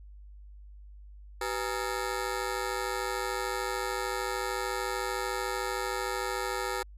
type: ring-modulated tone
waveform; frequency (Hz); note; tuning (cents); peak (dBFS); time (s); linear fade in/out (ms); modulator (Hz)
15% pulse; 439.7; A4; -1; -21; 1.41-6.83; 5; 56.7
effects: added 50 Hz sine -46 dBFS peak until 6.97 s + resampled to 32000 Hz